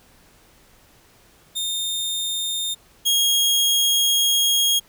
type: tone pair in turn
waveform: sawtooth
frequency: 3642 / 3272 Hz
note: A#7 / G#7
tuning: -41 / -26 cents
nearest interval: major second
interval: 185 cents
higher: first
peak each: -20 / -13 dBFS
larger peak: second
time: 1.55-2.75 / 3.05-4.8 s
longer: second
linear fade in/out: 20 ms
effects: pink hiss -54 dBFS RMS until 4.88 s